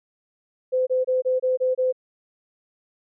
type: tone bursts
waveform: sine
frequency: 512 Hz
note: C5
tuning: 38 cents flat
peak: -18 dBFS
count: 7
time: 0.72-1.926 s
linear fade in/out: 20 ms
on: 150 ms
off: 26 ms
effects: none